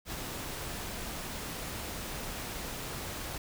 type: noise with ADSR envelope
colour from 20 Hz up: pink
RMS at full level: -37 dBFS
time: 0.05-3.38 s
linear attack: 71 ms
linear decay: 15 ms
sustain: -2 dB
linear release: 4 ms
effects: none